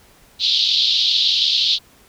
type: band-pass noise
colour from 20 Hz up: white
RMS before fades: -17 dBFS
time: 0.39-1.79 s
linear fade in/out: 50 ms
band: 3300 to 4300 Hz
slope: 48 dB/octave
effects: pink hiss -51 dBFS RMS until 2.08 s